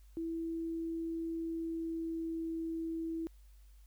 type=tone with pitch glide; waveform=sine; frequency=329.6 to 327.3 Hz; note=E4 to E4; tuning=0 to -12 cents; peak=-35 dBFS; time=0.17-3.27 s; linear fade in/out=0 ms; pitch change=-12 cents; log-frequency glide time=1.32-2.52 s; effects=added 50 Hz sine -55 dBFS peak until 3.86 s + white hiss -72 dBFS RMS until 3.86 s